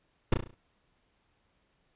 brown noise with echo, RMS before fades -21 dBFS, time 0.32-0.34 s, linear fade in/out 5 ms, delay 34 ms, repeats 6, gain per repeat -6 dB, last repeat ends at 0.544 s, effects pink hiss -72 dBFS RMS until 1.95 s + resampled to 8000 Hz

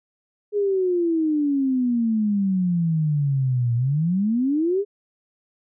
sine exponential two-way sweep, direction down then up, 419 to 116.54 to 419 Hz, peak -18 dBFS, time 0.52-4.85 s, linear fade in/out 50 ms, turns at 3.75 s, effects none

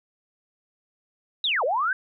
sine linear two-way sweep, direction down then up, 3951 to 461.4 to 1607 Hz, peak -21 dBFS, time 1.44-1.93 s, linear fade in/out 2 ms, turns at 1.64 s, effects none

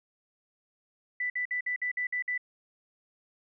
sine tone bursts, 1984 Hz, B6, 7 cents sharp, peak -28 dBFS, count 8, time 1.2-2.378 s, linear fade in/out 5 ms, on 100 ms, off 54 ms, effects none

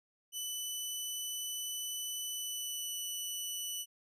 15% pulse tone with pitch glide, 2988 to 2969 Hz, F#7 to F#7, +16 to +5 cents, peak -30 dBFS, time 0.32-3.86 s, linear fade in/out 50 ms, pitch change -11 cents, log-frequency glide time 2.3-2.93 s, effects none

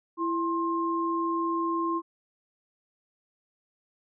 sine tone pair together, 333.7 / 1059.4 Hz, E4 / C6, +21 / +21 cents, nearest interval octave + minor sixth, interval 2000 cents, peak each -28 dBFS, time 0.17-2.02 s, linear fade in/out 50 ms, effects none

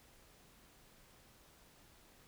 silence, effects pink hiss -64 dBFS RMS until 2.27 s

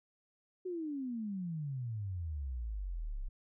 sine exponential sweep, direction down, 376.1 to 30.9 Hz, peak -36 dBFS, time 0.65-3.29 s, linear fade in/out 10 ms, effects none

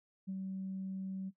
sine tone with ADSR envelope, 190.7 Hz, G3, 47 cents flat, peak -35 dBFS, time 0.27-1.31 s, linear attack 22 ms, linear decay 49 ms, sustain -2 dB, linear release 30 ms, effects noise-tail reverb RT60 0.1 s tail -18 dB re dry + tanh soft clip ceiling -32 dBFS

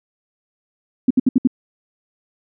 sine tone bursts, 255.6 Hz, C4, 40 cents flat, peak -9 dBFS, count 5, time 1.08-1.474 s, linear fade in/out 5 ms, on 26 ms, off 66 ms, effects none

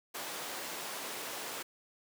pink high-pass noise, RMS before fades -41 dBFS, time 0.14-1.63 s, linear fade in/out 10 ms, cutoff 420 Hz, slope 12 dB/octave, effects none

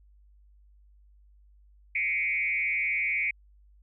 sine tone with frequency modulation, 2254 Hz, C#7, 28 cents sharp, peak -25 dBFS, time 1.95-3.31 s, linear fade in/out 5 ms, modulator 164 Hz, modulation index 1.1, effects added 50 Hz sine -55 dBFS peak until 3.82 s

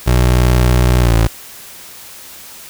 25% pulse tone with pitch glide, 61.6 to 56.16 Hz, B1 to A1, -4 to +36 cents, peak -5 dBFS, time 0.06-1.28 s, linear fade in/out 20 ms, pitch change -160 cents, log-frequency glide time 1-1.14 s, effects white hiss -35 dBFS RMS until 2.69 s

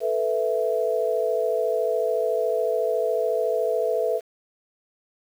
sine chord, A suspended second, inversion none, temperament equal, 440 / 493.9 / 659.3 Hz, A4 / B4 / E5, 0 / 0 / 0 cents, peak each -25 dBFS, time 0-4.21 s, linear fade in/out 50 ms, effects 8-bit

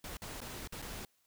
pink noise with dropouts, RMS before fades -44 dBFS, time 0.04-1.05 s, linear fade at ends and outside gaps 2 ms, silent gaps 0.17-0.219 / 0.405-0.415 / 0.675-0.723 / 0.819-0.823 s, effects white hiss -74 dBFS RMS until 1.26 s

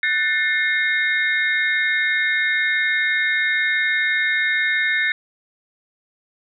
sine tone cluster, 1497 / 1777 / 2138 / 3720 Hz, F#6 / A6 / C7 / A#7, +20 / +17 / +37 / -4 cents, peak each -26 / -20 / -21 / -29 dBFS, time 0.03-5.12 s, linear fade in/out 2 ms, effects none

